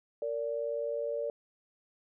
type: tone pair together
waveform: sine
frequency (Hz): 460 / 579.6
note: A#4 / D5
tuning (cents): -23 / -23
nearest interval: major third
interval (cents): 400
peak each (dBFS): -35 / -33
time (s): 0.22-1.3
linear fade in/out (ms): 2
effects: none